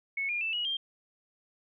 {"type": "tone with pitch steps", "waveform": "sine", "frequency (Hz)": [2202, 2415, 2649, 2906, 3187], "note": ["C#7", "D7", "E7", "F#7", "G7"], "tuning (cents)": [-12, 48, 8, -32, 28], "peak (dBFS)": -29, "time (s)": [0.17, 0.77], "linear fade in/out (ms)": 5, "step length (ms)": 120, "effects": []}